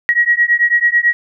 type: beating tone pair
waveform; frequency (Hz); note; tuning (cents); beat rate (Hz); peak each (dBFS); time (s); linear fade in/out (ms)
sine; 1900 / 1909.1; A#6 / A#6; +33 / +41; 9.1; -13; 0.09-1.13; 0
effects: none